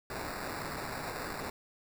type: noise with sample-and-hold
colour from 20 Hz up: blue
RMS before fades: -39 dBFS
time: 0.1-1.5 s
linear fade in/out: 2 ms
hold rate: 3150 Hz
effects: none